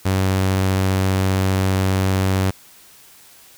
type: tone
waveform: sawtooth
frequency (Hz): 95.1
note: F#2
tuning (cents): +48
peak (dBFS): -12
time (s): 0.05-2.51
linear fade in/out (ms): 10
effects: white hiss -47 dBFS RMS until 3.57 s